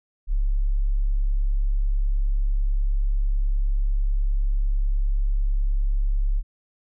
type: tone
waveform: sine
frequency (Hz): 34.65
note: C#1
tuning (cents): 0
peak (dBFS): -18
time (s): 0.27-6.43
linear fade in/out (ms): 50
effects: none